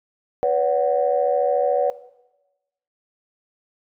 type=chord; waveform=sine; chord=B suspended second; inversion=none; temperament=equal with one note detuned; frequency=493.9 / 567.7 / 740 Hz; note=B4 / C#5 / F#5; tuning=0 / +41 / 0 cents; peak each=-20 / -20 / -22 dBFS; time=0.43-1.9 s; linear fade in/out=0 ms; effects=noise-tail reverb RT60 1.0 s tail -17 dB re dry + tanh soft clip ceiling -7 dBFS